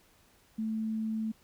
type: tone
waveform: sine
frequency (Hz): 220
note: A3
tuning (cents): 0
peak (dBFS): -30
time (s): 0.58-1.32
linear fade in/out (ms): 10
effects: pink hiss -64 dBFS RMS until 1.43 s